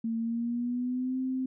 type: tone with pitch glide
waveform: sine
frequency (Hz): 227.3 to 259.6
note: A#3 to C4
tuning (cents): -43 to -13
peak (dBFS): -28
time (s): 0.04-1.46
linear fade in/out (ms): 5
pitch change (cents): +230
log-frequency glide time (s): 0.18-1.18
effects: none